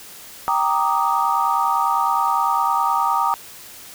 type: chord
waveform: sine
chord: Eb major seventh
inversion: first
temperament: equal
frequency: 784 / 932.3 / 1174.7 / 1244.5 Hz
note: G5 / Bb5 / D6 / Eb6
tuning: 0 / 0 / 0 / 0 cents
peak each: -23 / -20 / -23 / -22 dBFS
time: 0.48-3.34 s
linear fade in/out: 0 ms
effects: white hiss -40 dBFS RMS until 3.94 s